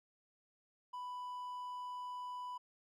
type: tone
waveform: triangle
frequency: 992 Hz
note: B5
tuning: 7 cents sharp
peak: -40 dBFS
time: 0.93-2.58 s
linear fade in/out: 10 ms
effects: none